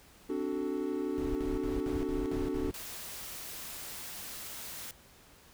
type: chord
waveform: triangle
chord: D dominant seventh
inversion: third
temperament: equal with one note detuned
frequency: 261.6 / 293.7 / 373 / 440 Hz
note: C4 / D4 / F#4 / A4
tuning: 0 / 0 / +14 / 0 cents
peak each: -37 / -33 / -34 / -37 dBFS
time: 0.29-2.71 s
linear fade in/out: 10 ms
type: noise bursts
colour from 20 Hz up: brown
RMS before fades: -38 dBFS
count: 7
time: 1.18-2.712 s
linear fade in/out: 0 ms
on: 170 ms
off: 57 ms
type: noise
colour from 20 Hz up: white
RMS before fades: -43 dBFS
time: 2.74-4.91 s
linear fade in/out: 2 ms
effects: pink hiss -58 dBFS RMS until 5.53 s